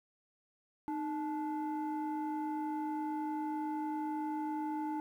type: tone pair together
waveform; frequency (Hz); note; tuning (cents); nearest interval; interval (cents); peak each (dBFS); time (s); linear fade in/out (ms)
sine; 307.2 / 869; D#4 / A5; -22 / -22; octave + tritone; 1800; -34 / -36; 0.88-5; 0
effects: tanh soft clip ceiling -31 dBFS + 11-bit